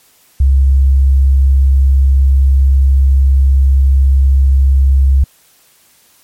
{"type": "tone", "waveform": "sine", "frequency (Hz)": 67.4, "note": "C#2", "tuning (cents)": -48, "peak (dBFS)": -5, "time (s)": [0.4, 5.24], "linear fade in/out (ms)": 5, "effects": ["white hiss -49 dBFS RMS until 6.23 s", "MP3 64 kbps"]}